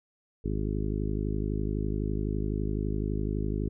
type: harmonic tone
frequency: 51.91 Hz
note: G#1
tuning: in tune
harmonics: 1 / 2 / 3 / 4 / 5 / 6 / 7 / 8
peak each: -31 / -34 / -36 / -37 / -38 / -39 / -39 / -40 dBFS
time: 0.44-3.69 s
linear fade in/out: 10 ms
effects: none